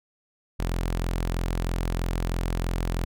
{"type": "tone", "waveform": "sawtooth", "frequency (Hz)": 43.1, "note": "F1", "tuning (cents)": -22, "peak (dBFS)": -21, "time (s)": [0.59, 3.05], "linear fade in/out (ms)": 10, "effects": []}